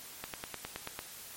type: slowing click train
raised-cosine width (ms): 0.3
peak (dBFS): -21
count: 8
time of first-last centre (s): 0.24-0.991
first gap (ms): 98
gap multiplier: 1.03
effects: white hiss -48 dBFS RMS until 1.36 s + MP3 64 kbps